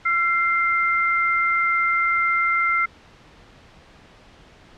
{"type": "tone pair together", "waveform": "sine", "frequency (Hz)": [1359, 2093], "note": ["F6", "C7"], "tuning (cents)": [-48, 0], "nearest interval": "perfect fifth", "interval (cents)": 748, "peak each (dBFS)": -20, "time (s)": [0.05, 2.86], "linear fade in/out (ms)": 10, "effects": ["pink hiss -49 dBFS RMS until 4.77 s", "low-pass 4000 Hz 12 dB/octave"]}